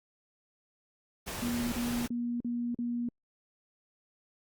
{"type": "noise", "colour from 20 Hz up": "pink", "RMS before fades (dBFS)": -38, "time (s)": [1.26, 2.08], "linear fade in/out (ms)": 20}
{"type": "tone bursts", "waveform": "sine", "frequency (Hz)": 239.2, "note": "A#3", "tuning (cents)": 45, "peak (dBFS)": -30, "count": 5, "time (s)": [1.42, 3.088], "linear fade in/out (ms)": 2, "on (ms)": 300, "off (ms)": 42}
{"effects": ["Opus 48 kbps"]}